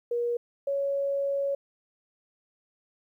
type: tone pair in turn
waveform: sine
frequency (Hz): 476.7 / 557.3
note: A#4 / C#5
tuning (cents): +39 / +9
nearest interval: minor third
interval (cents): 270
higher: second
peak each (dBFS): -25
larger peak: neither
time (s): 0.11-0.37 / 0.67-1.55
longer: second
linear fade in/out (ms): 5
effects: 11-bit